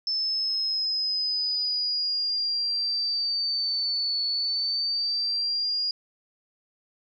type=exponential two-way sweep; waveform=sine; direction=down then up; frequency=5274 to 4435 to 4864 Hz; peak=-24 dBFS; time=0.07-5.91 s; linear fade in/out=2 ms; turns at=4.25 s; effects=11-bit